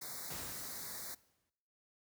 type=band-stop noise; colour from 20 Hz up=white; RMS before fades=-45 dBFS; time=0.01-1.15 s; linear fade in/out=10 ms; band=2200 to 3700 Hz; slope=96 dB/octave
type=noise with exponential decay; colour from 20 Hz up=pink; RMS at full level=-45 dBFS; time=0.3-1.5 s; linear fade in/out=5 ms; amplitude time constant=260 ms
effects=noise-tail reverb RT60 0.8 s tail -22 dB re dry + high-pass 60 Hz 12 dB/octave